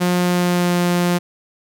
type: tone with pitch glide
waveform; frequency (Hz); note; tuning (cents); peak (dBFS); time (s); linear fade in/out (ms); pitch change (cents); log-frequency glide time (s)
sawtooth; 178.3 to 175.95; F3 to F3; +36 to +13; -11; 0-1.19; 20; -23; 0.18-0.79
effects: none